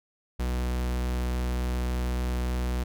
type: tone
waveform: 45% pulse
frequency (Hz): 61.74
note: B1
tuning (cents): 0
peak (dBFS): -26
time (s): 0.39-2.84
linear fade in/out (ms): 10
effects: none